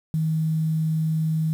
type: tone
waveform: sine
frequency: 158.5 Hz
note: D#3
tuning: 32 cents sharp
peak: -20 dBFS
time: 0.14-1.53 s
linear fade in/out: 0 ms
effects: 8-bit